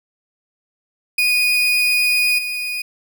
35% pulse tone with level steps, 2473 Hz, D#7, 11 cents flat, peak -12 / -20 dBFS, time 1.18-2.82 s, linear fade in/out 5 ms, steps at 2.38 s, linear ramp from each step 10 ms, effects none

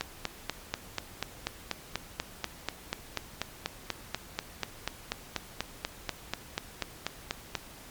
click train, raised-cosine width 0.2 ms, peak -12 dBFS, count 32, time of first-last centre 0.01-7.553 s, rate 4.11 Hz, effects pink hiss -49 dBFS RMS until 7.9 s + MP3 96 kbps

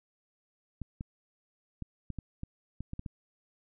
clicks, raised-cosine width 5 ms, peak -25 dBFS, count 10, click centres 0.817 / 1.009 / 1.823 / 2.103 / 2.187 / 2.434 / 2.806 / 2.934 / 2.994 / 3.062 s, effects none

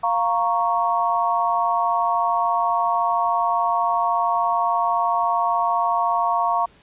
sine chord, Bb minor, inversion second, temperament equal, 698.5 / 932.3 / 1108.7 Hz, F5 / Bb5 / Db6, 0 / 0 / 0 cents, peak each -22 dBFS, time 0.03-6.66 s, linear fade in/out 10 ms, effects pink hiss -53 dBFS RMS until 6.82 s + resampled to 8000 Hz

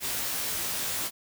white noise with comb filter, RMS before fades -31 dBFS, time 0-1.11 s, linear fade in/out 50 ms, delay 18 ms, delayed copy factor +0.9, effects none

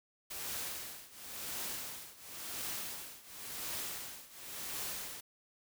white noise with tremolo, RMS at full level -39 dBFS, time 0.3-5.21 s, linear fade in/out 10 ms, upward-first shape triangle, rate 0.94 Hz, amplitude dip 90%, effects none

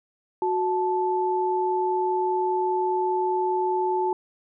sine tone pair together, 367.9 / 875 Hz, F#4 / A5, -10 / -10 cents, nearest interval octave + minor third, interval 1500 cents, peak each -24 dBFS, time 0.42-4.13 s, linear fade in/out 2 ms, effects none

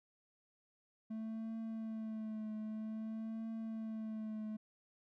triangle tone with vibrato, 219.9 Hz, A3, 1 cent flat, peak -38 dBFS, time 1.1-4.57 s, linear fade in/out 10 ms, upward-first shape triangle, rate 0.52 Hz, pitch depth 37 cents each way, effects none

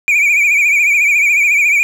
triangle tone with vibrato, 2349 Hz, D7, in tune, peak -7 dBFS, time 0.08-1.83 s, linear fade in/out 0 ms, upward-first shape triangle, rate 14 Hz, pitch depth 100 cents each way, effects none

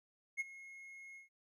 triangle tone with ADSR envelope, 2162 Hz, C#7, 44 cents flat, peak -31 dBFS, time 0.37-1.29 s, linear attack 32 ms, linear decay 25 ms, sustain -18 dB, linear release 130 ms, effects resampled to 32000 Hz

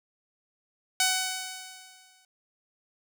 5% pulse tone with exponential decay, 749 Hz, F#5, 21 cents sharp, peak -9 dBFS, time 1-2.25 s, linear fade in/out 2 ms, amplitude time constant 270 ms, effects none

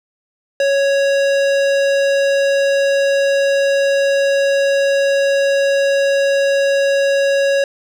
sine tone with hard clipping, 554.4 Hz, C#5, in tune, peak -14 dBFS, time 0.6-7.64 s, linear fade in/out 2 ms, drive 17 dB, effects none

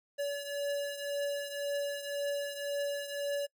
square beating tone pair, 570 / 571.9 Hz, C#5 / D5, +48 / -46 cents, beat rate 1.9 Hz, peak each -35 / -40 dBFS, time 0.18-3.47 s, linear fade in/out 20 ms, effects noise-tail reverb RT60 0.1 s tail -24 dB re dry

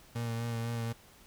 35% pulse tone with vibrato, 116.3 Hz, A#2, 4 cents flat, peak -31 dBFS, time 0.15-0.93 s, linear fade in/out 10 ms, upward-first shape sine, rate 4 Hz, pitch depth 23 cents each way, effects pink hiss -58 dBFS RMS until 1.26 s

